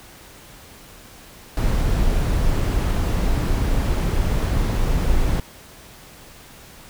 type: noise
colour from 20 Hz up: brown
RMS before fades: -19 dBFS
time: 1.57-5.4 s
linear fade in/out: 2 ms
effects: pink hiss -44 dBFS RMS until 6.89 s

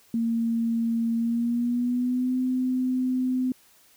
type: tone with pitch glide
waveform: sine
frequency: 230 to 255.2 Hz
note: A#3 to C4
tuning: -23 to -43 cents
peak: -22 dBFS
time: 0.14-3.52 s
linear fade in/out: 2 ms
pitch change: +180 cents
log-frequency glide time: 1.16-2.36 s
effects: white hiss -58 dBFS RMS until 3.96 s

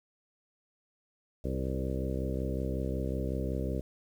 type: harmonic tone with a mistuned harmonic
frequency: 65.41 Hz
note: C2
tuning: in tune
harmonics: 1 / 2 / 3 / 4 / 5 / 6 / 7 / 8 / 9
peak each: -34 / -37 / -39 / -40 / -41 / -42 / -42 / -43 / -44 dBFS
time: 1.44-3.81 s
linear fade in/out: 5 ms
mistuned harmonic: 7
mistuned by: +16 cents
effects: 10-bit

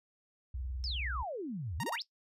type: tone with vibrato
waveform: sine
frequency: 63.2 Hz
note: B1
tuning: 41 cents sharp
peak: -36 dBFS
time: 0.54-1.23 s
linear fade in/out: 5 ms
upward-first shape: sine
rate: 20 Hz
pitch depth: 280 cents each way
type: exponential two-way sweep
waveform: sine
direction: down then up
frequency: 5430 to 70.6 to 5430 Hz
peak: -36 dBFS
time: 0.84-2.02 s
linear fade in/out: 0 ms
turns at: 1.77 s
type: tone bursts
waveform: sawtooth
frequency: 932.3 Hz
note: A#5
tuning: in tune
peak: -31 dBFS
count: 3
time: 1.8-1.957 s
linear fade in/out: 2 ms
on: 35 ms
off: 26 ms
effects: noise-tail reverb RT60 0.1 s tail -17 dB re dry + resampled to 32000 Hz

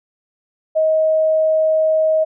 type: tone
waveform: sine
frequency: 631 Hz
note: D#5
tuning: 24 cents sharp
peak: -12 dBFS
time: 0.75-2.25 s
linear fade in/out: 20 ms
effects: none

